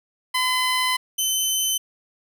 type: tone pair in turn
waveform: 15% pulse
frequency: 1017 / 3059 Hz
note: C6 / G7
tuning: -50 / -43 cents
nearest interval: octave + perfect fifth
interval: 1907 cents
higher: second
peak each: -13 dBFS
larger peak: neither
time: 0.34-0.97 / 1.18-1.78 s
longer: first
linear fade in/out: 10 ms
effects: none